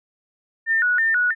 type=tone with vibrato; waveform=sine; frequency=1625 Hz; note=G#6; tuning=38 cents flat; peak=-16 dBFS; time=0.66-1.35 s; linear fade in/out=50 ms; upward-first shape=square; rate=3.1 Hz; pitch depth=180 cents each way; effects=none